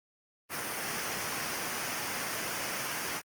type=noise with comb filter; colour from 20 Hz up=pink; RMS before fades=-35 dBFS; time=0.49-3.22 s; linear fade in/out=50 ms; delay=0.26 ms; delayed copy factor=-0.5; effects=high-pass 150 Hz 12 dB/octave + Opus 32 kbps